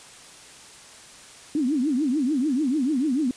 sine tone with vibrato, 277.2 Hz, C#4, in tune, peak -20 dBFS, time 1.55-3.31 s, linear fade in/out 2 ms, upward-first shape triangle, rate 6.8 Hz, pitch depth 290 cents each way, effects white hiss -46 dBFS RMS until 3.36 s + resampled to 22050 Hz

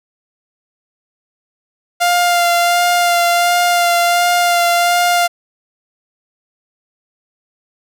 sawtooth tone with vibrato, 698.5 Hz, F5, in tune, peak -7 dBFS, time 2-5.28 s, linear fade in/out 20 ms, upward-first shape sine, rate 1.4 Hz, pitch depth 16 cents each way, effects none

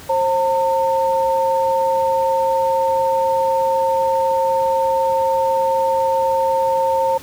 sine tone pair together, 532.9 / 906 Hz, C5 / A#5, +32 / -50 cents, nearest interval major sixth, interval 918 cents, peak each -17 dBFS, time 0.09-7.18 s, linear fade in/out 10 ms, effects pink hiss -38 dBFS RMS until 7.22 s + high-pass 60 Hz 12 dB/octave

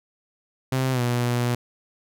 sawtooth tone with pitch glide, 130.81 to 121.35 Hz, C3 to B2, 0 to -30 cents, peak -17 dBFS, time 0.72-1.55 s, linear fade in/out 5 ms, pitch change -130 cents, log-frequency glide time 0.92-1.01 s, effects none

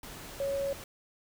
sine tone in noise, 554.4 Hz, C#5, in tune, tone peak -29 dBFS, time 0.4-0.73 s, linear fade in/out 2 ms, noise pink, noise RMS -45 dBFS, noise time 0.03-0.84 s, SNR +13 dB, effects none

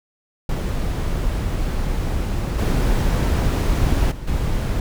brown noise with level steps, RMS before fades -22 / -17 / -31 / -21 dBFS, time 0.49-4.8 s, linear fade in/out 2 ms, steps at 2.58 / 4.11 / 4.27 s, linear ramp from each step 10 ms, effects none

